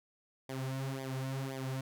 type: tone with flanger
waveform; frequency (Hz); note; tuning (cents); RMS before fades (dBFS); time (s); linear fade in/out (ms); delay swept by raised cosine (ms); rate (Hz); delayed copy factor
sawtooth; 133.2; C3; +31; -38; 0.49-1.81; 5; 0.72 to 5.12; 1.9; -0.85
effects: none